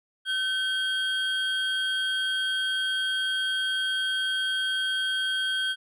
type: tone pair together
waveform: triangle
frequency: 1530 / 3242 Hz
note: G6 / G#7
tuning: -42 / -42 cents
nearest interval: octave + minor second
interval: 1300 cents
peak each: -26 dBFS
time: 0.25-5.76 s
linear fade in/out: 50 ms
effects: none